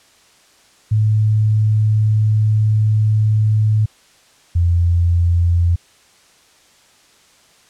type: tone pair in turn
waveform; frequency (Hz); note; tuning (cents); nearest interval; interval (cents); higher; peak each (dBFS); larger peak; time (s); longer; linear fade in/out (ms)
sine; 107.7 / 86.19; A2 / F2; -37 / -22; major third; 385; first; -11; neither; 0.91-3.86 / 4.55-5.76; first; 10
effects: white hiss -51 dBFS RMS until 7.69 s + low-pass 8000 Hz 12 dB/octave